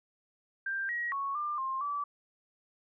sine tone with pitch steps, 1582 / 1902 / 1107 / 1194 / 1060 / 1155 Hz, G6 / A#6 / C#6 / D6 / C6 / D6, +15 / +34 / -3 / +28 / +22 / -29 cents, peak -31 dBFS, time 0.66-2.04 s, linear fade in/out 5 ms, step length 230 ms, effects none

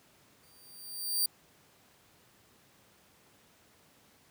10% pulse tone with exponential growth, 4681 Hz, D8, 7 cents flat, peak -18 dBFS, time 0.43-1.26 s, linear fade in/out 5 ms, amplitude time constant 180 ms, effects pink hiss -63 dBFS RMS until 4.3 s + high-pass 100 Hz 12 dB/octave

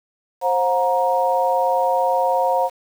sine tone cluster, 530 / 720 / 939 Hz, C5 / F#5 / A#5, +22 / -47 / +12 cents, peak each -20 dBFS, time 0.41-2.7 s, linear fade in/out 50 ms, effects 7-bit

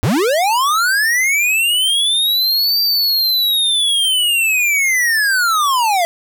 square linear two-way sweep, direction up then down, 77.78 to 4699 to 659 Hz, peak -13 dBFS, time 0.03-6.05 s, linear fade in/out 0 ms, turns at 2.81 s, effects none

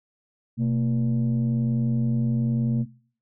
sine tone pair together, 126.8 / 227.8 Hz, B2 / A#3, +46 / -40 cents, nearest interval minor seventh, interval 1014 cents, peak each -21 dBFS, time 0.57-2.86 s, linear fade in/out 50 ms, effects noise-tail reverb RT60 0.5 s tail -21 dB re dry + tanh soft clip ceiling -17 dBFS

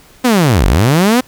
sawtooth linear two-way sweep, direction down then up, 261.6 to 40.55 to 261.6 Hz, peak -4 dBFS, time 0.24-1.21 s, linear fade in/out 10 ms, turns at 0.66 s, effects pink hiss -44 dBFS RMS until 1.27 s

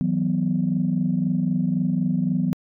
sine chord, E suspended second, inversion none, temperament equal with one note detuned, 161.14 / 185 / 246.9 Hz, E3 / F#3 / B3, -39 / 0 / 0 cents, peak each -24 / -22 / -24 dBFS, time 0.01-2.53 s, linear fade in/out 0 ms, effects tanh soft clip ceiling -11 dBFS

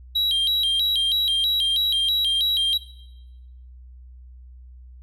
triangle tone with vibrato, 3520 Hz, A7, in tune, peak -17 dBFS, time 0.15-2.78 s, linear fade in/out 10 ms, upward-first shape square, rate 3.1 Hz, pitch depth 170 cents each way, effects noise-tail reverb RT60 1.0 s tail -18 dB re dry + added 62 Hz sine -41 dBFS peak until 5.02 s

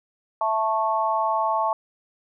sine chord, A major, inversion second, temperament just, 660 / 880 / 1100 Hz, E5 / A5 / C#6, +2 / 0 / -14 cents, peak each -26 / -23 / -25 dBFS, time 0.41-1.73 s, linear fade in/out 2 ms, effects none

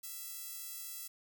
sawtooth tone with high-pass filter, 664 Hz, E5, 12 cents sharp, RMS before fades -45 dBFS, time 0.03-1.08 s, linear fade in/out 10 ms, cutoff 9000 Hz, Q 0.52, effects none

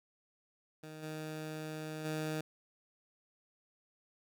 15% pulse tone with level steps, 155.56 Hz, D#3, in tune, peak -40 / -34 / -29 dBFS, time 0.83-2.41 s, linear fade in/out 5 ms, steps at 1.02 / 2.04 s, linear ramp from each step 20 ms, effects none

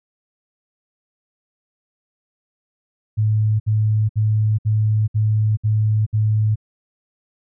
sine tone bursts, 107.7 Hz, A2, 37 cents flat, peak -14 dBFS, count 7, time 3.17-6.558 s, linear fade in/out 20 ms, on 430 ms, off 63 ms, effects none

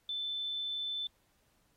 sine tone, 3526 Hz, A7, 3 cents sharp, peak -34 dBFS, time 0.09-1.07 s, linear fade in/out 2 ms, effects pink hiss -73 dBFS RMS until 1.76 s + AAC 48 kbps

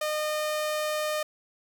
sawtooth tone, 610 Hz, D#5, 34 cents flat, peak -23 dBFS, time 0.01-1.23 s, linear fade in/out 5 ms, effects none

